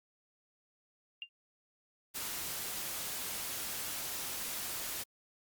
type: tone with exponential decay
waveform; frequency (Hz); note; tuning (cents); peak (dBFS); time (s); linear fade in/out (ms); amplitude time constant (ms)
sine; 2794; F7; 0; -35; 1.22-1.29; 1; 15
type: noise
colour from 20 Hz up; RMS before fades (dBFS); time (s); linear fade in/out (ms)
white; -39; 2.14-5.04; 20
effects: Opus 48 kbps